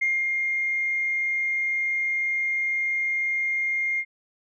sine tone with ADSR envelope, 2121 Hz, C7, 23 cents sharp, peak -19 dBFS, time 0.01-4.05 s, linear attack 12 ms, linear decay 220 ms, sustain -3 dB, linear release 59 ms, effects tanh soft clip ceiling -15 dBFS

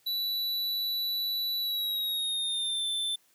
square tone with pitch glide, 3951 to 3540 Hz, B7 to A7, 0 to +10 cents, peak -29 dBFS, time 0.06-3.16 s, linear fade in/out 10 ms, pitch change -190 cents, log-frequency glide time 1.6-2.86 s, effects white hiss -66 dBFS RMS until 3.34 s + high-pass 60 Hz 12 dB/octave

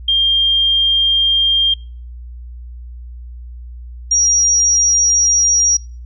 sine tone pair in turn, 3200 / 5702 Hz, G7 / F8, +35 / +35 cents, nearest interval minor seventh, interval 1000 cents, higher second, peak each -10 dBFS, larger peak neither, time 0.08-1.74 / 4.11-5.77 s, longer neither, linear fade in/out 5 ms, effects noise-tail reverb RT60 0.4 s tail -23 dB re dry + added 60 Hz sine -29 dBFS peak until 6.05 s

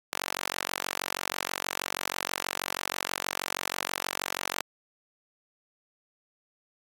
sawtooth tone with high-pass filter, 46.25 Hz, F#1, in tune, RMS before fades -34 dBFS, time 0.12-4.62 s, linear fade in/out 10 ms, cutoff 960 Hz, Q 0.57, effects AAC 64 kbps

